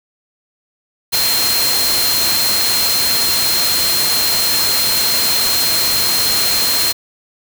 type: tone in noise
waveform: sine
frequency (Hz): 4186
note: C8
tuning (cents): 0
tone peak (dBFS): -16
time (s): 1.12-6.93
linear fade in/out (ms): 20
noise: white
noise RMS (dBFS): -17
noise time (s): 1.12-6.93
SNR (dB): -2
effects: none